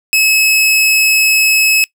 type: tone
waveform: sawtooth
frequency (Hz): 2580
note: E7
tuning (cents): -38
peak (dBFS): -5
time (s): 0.13-1.84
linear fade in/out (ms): 0
effects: noise-tail reverb RT60 0.1 s tail -23 dB re dry